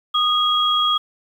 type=tone pair together; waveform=sine; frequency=1236 / 3300 Hz; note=D#6 / G#7; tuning=-12 / -12 cents; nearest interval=octave + perfect fourth; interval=1700 cents; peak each=-18 dBFS; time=0.14-0.98 s; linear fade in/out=10 ms; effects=8-bit